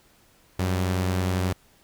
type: tone pair together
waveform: sawtooth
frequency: 91.7 / 194.31 Hz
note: F#2 / G3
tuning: -15 / -15 cents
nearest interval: octave + minor second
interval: 1300 cents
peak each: -19 / -30 dBFS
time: 0.59-1.53 s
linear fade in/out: 5 ms
effects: pink hiss -59 dBFS RMS until 1.83 s